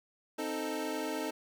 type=chord; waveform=25% pulse; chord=A diminished; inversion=first; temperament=equal; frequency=261.6 / 311.1 / 440 Hz; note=C4 / Eb4 / A4; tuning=0 / 0 / 0 cents; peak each=-36 / -33 / -35 dBFS; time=0.38-1.31 s; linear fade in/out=10 ms; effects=11-bit